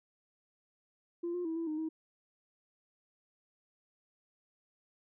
sine tone with pitch steps, 343.6 / 354.6 / 324.6 / 331.8 / 308.4 / 318.4 Hz, F4 / F4 / E4 / E4 / D#4 / D#4, -28 / +26 / -27 / +11 / -15 / +40 cents, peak -32 dBFS, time 1.23-1.89 s, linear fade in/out 10 ms, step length 110 ms, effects tanh soft clip ceiling -30 dBFS

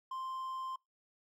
triangle tone, 1046.5 Hz, C6, in tune, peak -36 dBFS, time 0.11-0.76 s, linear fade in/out 5 ms, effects noise-tail reverb RT60 0.2 s tail -26 dB re dry

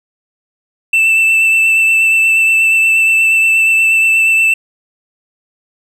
triangle tone with vibrato, 2657 Hz, E7, 13 cents sharp, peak -6 dBFS, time 0.93-4.54 s, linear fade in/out 5 ms, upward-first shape sine, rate 8.4 Hz, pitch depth 15 cents each way, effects none

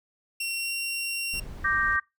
sawtooth tone with pitch glide, 2732 to 2749 Hz, F7 to F7, -39 to -28 cents, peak -25 dBFS, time 0.4-1.4 s, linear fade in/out 5 ms, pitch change +11 cents, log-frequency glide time 0.57-0.72 s
brown noise, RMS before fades -39 dBFS, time 1.33-1.97 s, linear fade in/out 10 ms
sine chord, G minor, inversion second, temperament equal, 1174.7 / 1568 / 1864.7 Hz, D6 / G6 / Bb6, 0 / 0 / 0 cents, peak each -28 / -25 / -27 dBFS, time 1.64-2 s, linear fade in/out 10 ms
effects noise-tail reverb RT60 0.2 s tail -22 dB re dry

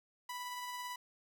sawtooth tone with tremolo, 987.8 Hz, B5, in tune, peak -36 dBFS, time 0.29-0.96 s, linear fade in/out 5 ms, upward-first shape sine, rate 18 Hz, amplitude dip 25%, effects none

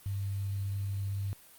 sine tone with quantisation, 98.7 Hz, G2, 12 cents sharp, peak -31 dBFS, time 0.06-1.33 s, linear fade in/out 0 ms, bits 9, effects white hiss -56 dBFS RMS until 1.58 s + Opus 32 kbps

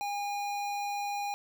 square tone with notch filter, 814 Hz, G#5, 35 cents flat, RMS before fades -34 dBFS, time 0.01-1.34 s, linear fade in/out 0 ms, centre 9700 Hz, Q 1.7, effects none

